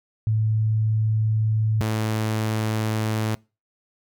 sine / sawtooth tone pair in turn, 109.3 / 109.3 Hz, A2 / A2, -11 / -11 cents, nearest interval unison, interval 0 cents, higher neither, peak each -18 dBFS, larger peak neither, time 0.27-1.81 / 1.81-3.35 s, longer neither, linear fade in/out 0 ms, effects noise-tail reverb RT60 0.3 s tail -25 dB re dry

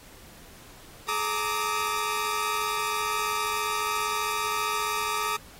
sawtooth tone cluster, 423.8 / 923 / 1175 / 1270 Hz, G#4 / A#5 / D6 / D#6, +35 / -17 / +1 / +35 cents, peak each -32 / -29 / -26 / -27 dBFS, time 1.08-5.37 s, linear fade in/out 10 ms, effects pink hiss -50 dBFS RMS until 5.59 s + AAC 48 kbps

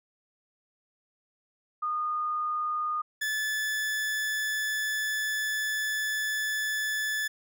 sine / 40% pulse tone pair in turn, 1226 / 1733.8 Hz, D#6 / A6, -26 / -26 cents, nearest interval tritone, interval 600 cents, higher second, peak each -27 dBFS, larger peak neither, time 1.82-3.02 / 3.21-7.28 s, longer second, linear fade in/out 10 ms, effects none

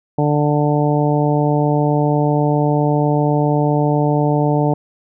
harmonic tone, 147.8 Hz, D3, 11 cents sharp, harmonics 1 / 2 / 3 / 4 / 5 / 6, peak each -16 / -19 / -21 / -22 / -23 / -24 dBFS, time 0.18-4.74 s, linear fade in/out 5 ms, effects none

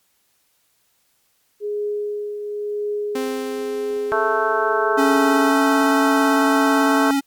sine tone with tremolo, 415.3 Hz, G#4, in tune, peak -20 dBFS, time 1.6-5.53 s, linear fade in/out 50 ms, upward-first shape triangle, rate 0.95 Hz, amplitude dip 50%
sawtooth tone with exponential decay, 261.6 Hz, C4, in tune, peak -19 dBFS, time 3.15-6.19 s, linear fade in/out 5 ms, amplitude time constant 660 ms
harmonic tone, 220 Hz, A3, in tune, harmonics 2 / 3 / 4 / 5 / 6 / 7, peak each -24 / -24 / -24 / -24 / -24 / -24 dBFS, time 4.12-7.11 s, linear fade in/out 0 ms
square tone with vibrato, 277.2 Hz, C#4, in tune, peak -17 dBFS, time 4.97-7.21 s, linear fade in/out 20 ms, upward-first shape square, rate 18 Hz, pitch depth 15 cents each way
effects white hiss -64 dBFS RMS until 7.26 s + MP3 96 kbps

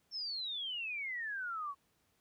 sine exponential sweep, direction down, 5450 to 1091 Hz, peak -37 dBFS, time 0.11-1.75 s, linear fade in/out 50 ms, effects pink hiss -75 dBFS RMS until 2.2 s + high-pass 60 Hz 12 dB/octave

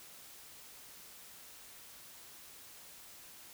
silence, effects white hiss -54 dBFS RMS until 3.53 s

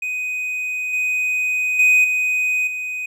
triangle tone with level steps, 2500 Hz, D#7, 8 cents sharp, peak -20 / -16 / -9 / -15 / -22 dBFS, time 0.02-3.06 s, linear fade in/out 5 ms, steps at 0.93 / 1.79 / 2.04 / 2.67 s, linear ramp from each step 5 ms, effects none

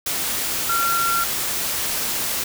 sine tone in noise, 1372 Hz, F6, 31 cents flat, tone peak -19 dBFS, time 0.69-1.24 s, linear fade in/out 5 ms, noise white, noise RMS -24 dBFS, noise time 0.06-2.44 s, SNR +2 dB, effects none

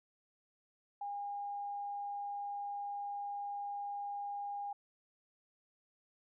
sine tone, 811 Hz, G#5, 41 cents flat, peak -38 dBFS, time 1.01-4.73 s, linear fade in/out 5 ms, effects none

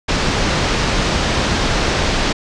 pink low-pass noise, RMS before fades -17 dBFS, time 0.08-2.33 s, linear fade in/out 10 ms, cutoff 6000 Hz, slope 24 dB/octave, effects resampled to 22050 Hz

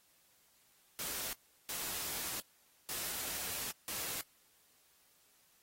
white noise bursts at uneven times, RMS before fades -40 dBFS, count 4, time 0.99-1.33 / 1.69-2.4 / 2.89-3.71 / 3.88-4.21 s, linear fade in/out 0 ms, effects white hiss -69 dBFS RMS until 5.62 s + AAC 48 kbps

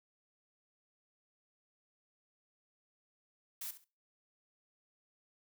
blue noise with echo, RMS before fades -42 dBFS, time 3.61-3.71 s, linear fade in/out 5 ms, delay 67 ms, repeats 2, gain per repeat -13 dB, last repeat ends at 3.844 s, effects noise-tail reverb RT60 0.3 s tail -19 dB re dry

